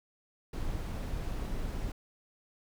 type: noise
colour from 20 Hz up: brown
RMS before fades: -35 dBFS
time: 0.53-1.92 s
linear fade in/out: 5 ms
effects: none